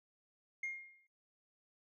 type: tone with exponential decay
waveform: sine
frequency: 2130 Hz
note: C7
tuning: 30 cents sharp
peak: -33 dBFS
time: 0.63-1.07 s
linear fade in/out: 5 ms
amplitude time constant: 94 ms
effects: noise-tail reverb RT60 0.5 s tail -26 dB re dry + tanh soft clip ceiling -35 dBFS